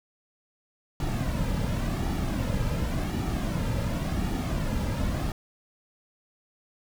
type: noise with flanger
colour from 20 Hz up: brown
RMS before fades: -28 dBFS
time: 1-5.32 s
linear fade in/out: 2 ms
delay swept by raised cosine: 1.9 to 2.76 ms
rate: 0.91 Hz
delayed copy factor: -0.55
effects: none